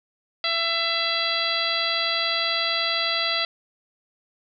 harmonic tone, 669 Hz, E5, 25 cents sharp, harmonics 1 / 2 / 3 / 4 / 5 / 6 / 7, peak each -32 / -30 / -29 / -31 / -28 / -28 / -29 dBFS, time 0.44-3.45 s, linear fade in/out 2 ms, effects none

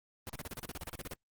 pink noise bursts, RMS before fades -41 dBFS, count 15, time 0.27-1.135 s, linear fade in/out 0 ms, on 25 ms, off 35 ms, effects Opus 24 kbps

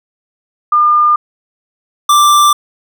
sine / square tone pair in turn, 1206 / 1177.8 Hz, D6 / D6, +46 / +5 cents, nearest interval unison, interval 41 cents, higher first, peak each -6 dBFS, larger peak neither, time 0.72-1.16 / 2.09-2.53 s, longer neither, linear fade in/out 5 ms, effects none

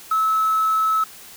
sine tone with quantisation, 1300 Hz, E6, 24 cents flat, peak -16 dBFS, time 0.11-1.04 s, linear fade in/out 5 ms, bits 6, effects white hiss -42 dBFS RMS until 1.36 s

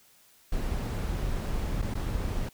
brown noise with dropouts, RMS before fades -30 dBFS, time 0.52-2.49 s, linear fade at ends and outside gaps 5 ms, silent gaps 1.819-1.823 / 1.941-1.951 s, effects white hiss -60 dBFS RMS until 2.53 s

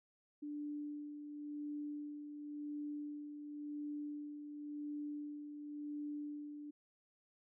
sine tone with tremolo, 294.5 Hz, D4, 5 cents sharp, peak -40 dBFS, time 0.42-6.71 s, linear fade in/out 10 ms, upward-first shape sine, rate 0.93 Hz, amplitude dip 50%, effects none

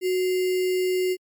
sine tone with sample-and-hold, 368.7 Hz, F#4, 6 cents flat, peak -20 dBFS, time 0.01-1.17 s, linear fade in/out 50 ms, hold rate 2450 Hz, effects MP3 96 kbps

